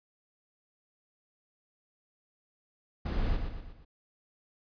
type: noise with echo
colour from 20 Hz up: brown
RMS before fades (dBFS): -30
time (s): 3.05-3.37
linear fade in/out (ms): 10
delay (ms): 120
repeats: 4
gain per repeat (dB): -6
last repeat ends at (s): 3.85
effects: resampled to 11025 Hz